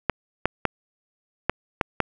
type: clicks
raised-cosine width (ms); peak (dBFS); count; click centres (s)
0.5; -4; 6; 0.097 / 0.456 / 0.653 / 1.496 / 1.812 / 2.003
effects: none